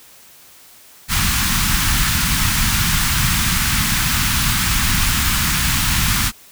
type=band-stop noise; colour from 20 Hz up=pink; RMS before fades=-17 dBFS; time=1.08-6.32 s; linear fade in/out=50 ms; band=220 to 1100 Hz; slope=24 dB/octave; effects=white hiss -45 dBFS RMS until 6.51 s